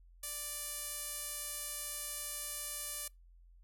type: tone with band-pass filter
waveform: sawtooth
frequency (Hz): 587.3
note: D5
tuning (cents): 0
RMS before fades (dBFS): -42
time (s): 0.23-3.08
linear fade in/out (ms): 5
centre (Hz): 11000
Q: 1.7
effects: noise-tail reverb RT60 0.2 s tail -25 dB re dry + added 43 Hz sine -57 dBFS peak until 3.63 s